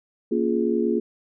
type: chord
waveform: sine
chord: Bb minor seventh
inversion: none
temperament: just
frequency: 233.1 / 279.7 / 349.6 / 419.5 Hz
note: Bb3 / Db4 / F4 / Ab4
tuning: 0 / +16 / +2 / +17 cents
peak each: -24 / -29 / -24 / -25 dBFS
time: 0.31-1 s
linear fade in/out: 10 ms
effects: none